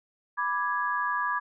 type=chord; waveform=sine; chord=G# diminished; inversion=first; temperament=equal; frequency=987.8 / 1174.7 / 1661.2 Hz; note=B5 / D6 / G#6; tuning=0 / 0 / 0 cents; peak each=-30 dBFS; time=0.37-1.4 s; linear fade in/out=20 ms; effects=none

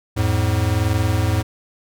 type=tone pair together; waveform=square; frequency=85.57 / 106.8 Hz; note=F2 / G#2; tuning=-35 / +49 cents; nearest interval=major third; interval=384 cents; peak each=-21 / -19 dBFS; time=0.16-1.43 s; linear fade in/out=20 ms; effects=none

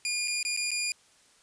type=tone with dropouts; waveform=15% pulse; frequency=2423 Hz; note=D#7; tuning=47 cents flat; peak=-21 dBFS; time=0.05-0.92 s; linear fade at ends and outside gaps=1 ms; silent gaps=0.276-0.28 / 0.429-0.45 / 0.565-0.573 / 0.707-0.715 s; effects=white hiss -61 dBFS RMS until 1.42 s + resampled to 22050 Hz

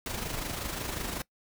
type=noise with amplitude modulation; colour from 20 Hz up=pink; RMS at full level=-33 dBFS; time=0.06-1.22 s; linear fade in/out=2 ms; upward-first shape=sine; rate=25.5 Hz; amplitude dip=50%; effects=noise-tail reverb RT60 0.1 s tail -22 dB re dry

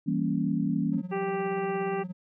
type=chord; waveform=sine; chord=E diminished seventh; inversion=none; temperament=equal; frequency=164.81 / 196 / 233.1 / 277.2 Hz; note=E3 / G3 / Bb3 / Db4; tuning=0 / 0 / 0 / 0 cents; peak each=-30 dBFS; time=0.06-1.02 s; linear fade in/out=20 ms
type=tone with tremolo; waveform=triangle; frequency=181.6 Hz; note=F#3; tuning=32 cents flat; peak=-28 dBFS; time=0.92-2.13 s; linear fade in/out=20 ms; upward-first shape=triangle; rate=17 Hz; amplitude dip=95%
type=harmonic tone; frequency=392 Hz; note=G4; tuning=in tune; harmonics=1 / 2 / 3 / 4 / 5 / 6 / 7; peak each=-29 / -34 / -39 / -44 / -43 / -49 / -44 dBFS; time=1.11-2.04 s; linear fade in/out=20 ms
effects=none

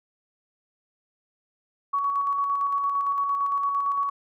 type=tone with tremolo; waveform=sine; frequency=1123 Hz; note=C#6; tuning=22 cents sharp; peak=-21 dBFS; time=1.93-4.1 s; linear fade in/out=10 ms; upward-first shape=square; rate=8.8 Hz; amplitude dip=30%; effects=none

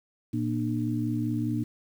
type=tone cluster; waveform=sine; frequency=117.8 / 236 / 300.9 Hz; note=A#2 / A#3 / D4; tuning=+19 / +22 / +42 cents; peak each=-30 dBFS; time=0.33-1.64 s; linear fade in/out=10 ms; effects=9-bit

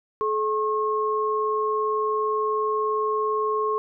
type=tone pair together; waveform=sine; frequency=429.3 / 1081.8 Hz; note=A4 / C#6; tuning=-43 / -43 cents; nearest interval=octave + major third; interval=1600 cents; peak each=-24 dBFS; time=0.21-3.78 s; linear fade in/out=0 ms; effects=none

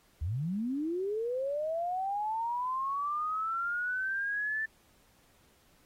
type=linear sweep; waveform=sine; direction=up; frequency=68.6 to 1775 Hz; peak=-30 dBFS; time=0.21-4.66 s; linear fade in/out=10 ms; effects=pink hiss -66 dBFS RMS until 5.85 s + AAC 48 kbps

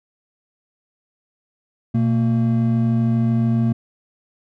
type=tone pair together; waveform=triangle; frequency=120.9 / 228.2 Hz; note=B2 / A#3; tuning=-36 / -37 cents; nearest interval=major seventh; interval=1099 cents; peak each=-16 dBFS; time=1.94-3.73 s; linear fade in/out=10 ms; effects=none

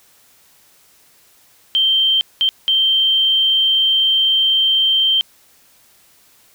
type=tone bursts at uneven times; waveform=triangle; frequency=3136 Hz; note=G7; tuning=in tune; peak=-8 dBFS; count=3; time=1.75-2.21 / 2.41-2.49 / 2.68-5.21 s; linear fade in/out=0 ms; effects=tanh soft clip ceiling -10 dBFS + white hiss -52 dBFS RMS until 6.54 s

